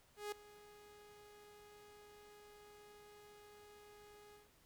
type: tone with ADSR envelope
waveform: sawtooth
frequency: 415.3 Hz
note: G#4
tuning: in tune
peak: -36 dBFS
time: 0.16-4.5 s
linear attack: 160 ms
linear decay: 4 ms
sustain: -19 dB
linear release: 160 ms
effects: pink hiss -70 dBFS RMS until 4.65 s